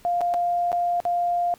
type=tone with dropouts; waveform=sine; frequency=700 Hz; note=F5; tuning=4 cents sharp; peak=-20 dBFS; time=0.05-1.54 s; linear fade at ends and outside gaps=0 ms; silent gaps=0.208-0.214 / 0.339-0.343 / 0.718-0.728 / 1.002-1.052 s; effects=pink hiss -54 dBFS RMS until 1.58 s